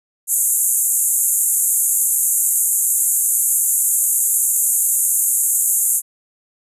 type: band-pass noise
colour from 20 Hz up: white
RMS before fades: -17 dBFS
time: 0.27-6.02 s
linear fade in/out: 50 ms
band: 6800 to 13000 Hz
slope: 96 dB/octave
effects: resampled to 32000 Hz